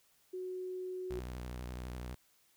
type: tone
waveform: sine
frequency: 368.5 Hz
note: F#4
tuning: 7 cents flat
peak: -38 dBFS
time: 0.33-1.2 s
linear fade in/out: 10 ms
type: tone with vibrato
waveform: sawtooth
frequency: 61.74 Hz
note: B1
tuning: in tune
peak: -37 dBFS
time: 1.1-2.15 s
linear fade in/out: 10 ms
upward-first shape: sine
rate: 12 Hz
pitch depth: 77 cents each way
effects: white hiss -70 dBFS RMS until 2.56 s